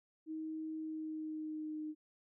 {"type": "tone with pitch glide", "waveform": "sine", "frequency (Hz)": [315.5, 307.4], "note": ["D#4", "D#4"], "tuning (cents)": [24, -21], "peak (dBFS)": -39, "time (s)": [0.26, 1.95], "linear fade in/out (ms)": 50, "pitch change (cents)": -45, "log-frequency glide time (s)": [0.77, 1.83], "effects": []}